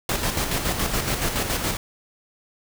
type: noise with tremolo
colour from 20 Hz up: pink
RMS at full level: -23 dBFS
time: 0.09-1.77 s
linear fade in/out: 2 ms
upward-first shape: square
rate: 7.1 Hz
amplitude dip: 45%
effects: none